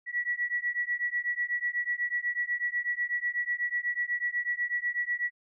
sine beating tone pair, 1934 / 1942.1 Hz, B6 / B6, -37 / -30 cents, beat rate 8.1 Hz, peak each -31 dBFS, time 0.06-5.31 s, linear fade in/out 50 ms, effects none

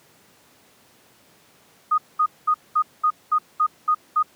sine tone bursts, 1239 Hz, D#6, 8 cents flat, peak -15 dBFS, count 9, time 1.91-4.229 s, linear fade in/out 10 ms, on 71 ms, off 210 ms, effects pink hiss -55 dBFS RMS until 4.35 s + high-pass 150 Hz 12 dB/octave

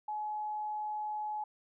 sine tone, 848 Hz, G#5, 36 cents sharp, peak -34 dBFS, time 0.08-1.44 s, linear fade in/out 5 ms, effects none

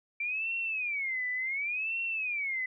sine tone with vibrato, 2328 Hz, D7, 16 cents flat, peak -30 dBFS, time 0.2-2.66 s, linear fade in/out 5 ms, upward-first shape sine, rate 0.69 Hz, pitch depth 270 cents each way, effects none

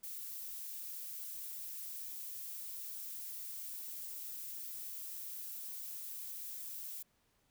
violet noise, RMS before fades -45 dBFS, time 0.03-7.03 s, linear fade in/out 10 ms, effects pink hiss -75 dBFS RMS until 7.5 s

